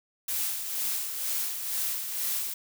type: noise with tremolo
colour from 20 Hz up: blue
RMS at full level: -29 dBFS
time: 0.28-2.54 s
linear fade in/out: 5 ms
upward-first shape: sine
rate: 2.1 Hz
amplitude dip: 50%
effects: none